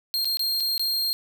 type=tone with dropouts; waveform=45% pulse; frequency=4212 Hz; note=C8; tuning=11 cents sharp; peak=-22 dBFS; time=0.14-1.13 s; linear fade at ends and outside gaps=0 ms; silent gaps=0.246-0.254 / 0.371-0.394 / 0.601-0.605 / 0.779-0.795 s; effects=none